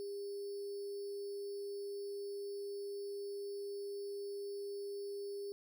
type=tone with sample-and-hold; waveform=sine; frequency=402 Hz; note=G4; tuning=44 cents sharp; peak=-40 dBFS; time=0-5.52 s; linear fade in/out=0 ms; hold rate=4900 Hz; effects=none